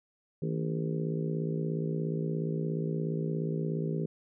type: harmonic tone with a mistuned harmonic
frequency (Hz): 57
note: A#1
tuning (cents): -38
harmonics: 3 / 4 / 5 / 6 / 7 / 8 / 9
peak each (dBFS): -31 / -39 / -41 / -43 / -37 / -42 / -46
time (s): 0.42-4.06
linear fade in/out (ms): 5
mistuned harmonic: 3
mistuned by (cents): -130
effects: none

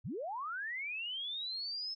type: linear sweep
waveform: sine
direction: up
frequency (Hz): 73.42 to 5280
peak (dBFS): -37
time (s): 0.04-1.95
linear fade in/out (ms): 20
effects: none

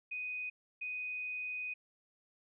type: tone bursts at uneven times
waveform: sine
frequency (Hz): 2494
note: D#7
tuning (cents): +3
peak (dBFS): -37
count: 2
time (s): 0.11-0.5 / 0.81-1.74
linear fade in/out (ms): 10
effects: none

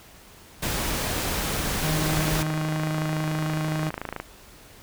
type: noise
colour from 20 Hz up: pink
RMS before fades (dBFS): -27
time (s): 0.62-2.43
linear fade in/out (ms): 10
type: tone with vibrato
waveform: 35% pulse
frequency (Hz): 155.56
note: D#3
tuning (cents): 0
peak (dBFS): -23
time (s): 1.83-3.9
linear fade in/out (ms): 10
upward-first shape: triangle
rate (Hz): 11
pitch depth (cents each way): 10
type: click train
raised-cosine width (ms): 0.5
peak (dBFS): -15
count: 59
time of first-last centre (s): 2.06-4.2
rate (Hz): 27.1
effects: pink hiss -49 dBFS RMS until 4.82 s

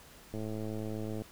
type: click train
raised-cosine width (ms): 2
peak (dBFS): -26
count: 96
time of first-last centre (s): 0.34-1.22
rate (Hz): 108
effects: pink hiss -55 dBFS RMS until 1.31 s

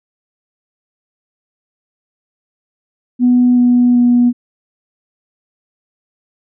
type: tone with pitch steps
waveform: sine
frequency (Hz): 246.9 / 244.9 / 242.9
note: B3 / B3 / B3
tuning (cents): 0 / -14 / -29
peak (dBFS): -6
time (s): 3.19-4.33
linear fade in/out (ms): 50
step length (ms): 380
effects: tanh soft clip ceiling -2 dBFS

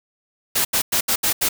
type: noise bursts at uneven times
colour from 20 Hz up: white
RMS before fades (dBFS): -19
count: 6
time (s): 0.55-0.65 / 0.73-0.82 / 0.92-1.01 / 1.08-1.16 / 1.23-1.33 / 1.41-1.49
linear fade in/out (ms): 10
effects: none

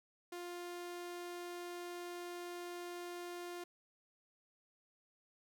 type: tone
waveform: sawtooth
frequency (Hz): 351.1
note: F4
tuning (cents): +9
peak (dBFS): -40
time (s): 0.32-3.64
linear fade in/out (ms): 5
effects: none

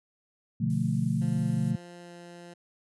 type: chord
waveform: sine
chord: B half-diminished seventh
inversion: none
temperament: equal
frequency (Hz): 123.47 / 146.83 / 174.61 / 220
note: B2 / D3 / F3 / A3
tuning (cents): 0 / 0 / 0 / 0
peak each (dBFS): -30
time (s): 0.6-1.76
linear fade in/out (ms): 10
type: noise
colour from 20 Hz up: violet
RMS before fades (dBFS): -48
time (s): 0.7-1.71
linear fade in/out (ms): 0
type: tone with pitch glide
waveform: 15% pulse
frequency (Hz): 174.61 to 173.6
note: F3 to F3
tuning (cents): 0 to -10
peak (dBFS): -38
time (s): 1.21-2.54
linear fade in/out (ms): 10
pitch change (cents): -10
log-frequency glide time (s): 2.01-2.12
effects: resampled to 24000 Hz

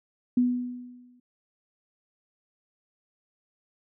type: tone with exponential decay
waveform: sine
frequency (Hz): 246.9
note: B3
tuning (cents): 0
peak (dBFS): -17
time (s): 0.37-1.2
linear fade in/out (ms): 5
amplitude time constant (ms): 180
effects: none

